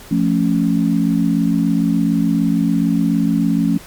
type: chord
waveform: sine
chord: F augmented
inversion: none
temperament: equal with one note detuned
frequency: 173.21 / 220 / 277.2 Hz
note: F3 / A3 / C#4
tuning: -14 / 0 / 0 cents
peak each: -17 dBFS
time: 0.11-3.78 s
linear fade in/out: 5 ms
effects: pink hiss -39 dBFS RMS until 3.86 s + MP3 96 kbps